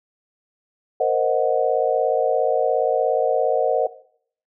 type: chord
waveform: sine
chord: C half-diminished seventh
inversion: third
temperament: equal with one note detuned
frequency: 466.2 / 523.3 / 622.3 / 735.7 Hz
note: Bb4 / C5 / Eb5 / Gb5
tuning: 0 / 0 / 0 / -10 cents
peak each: -22 dBFS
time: 1-3.87 s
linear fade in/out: 5 ms
effects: noise-tail reverb RT60 0.6 s tail -18 dB re dry